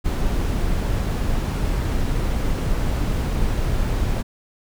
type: noise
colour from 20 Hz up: brown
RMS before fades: -21 dBFS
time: 0.04-4.23 s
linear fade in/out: 20 ms
effects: none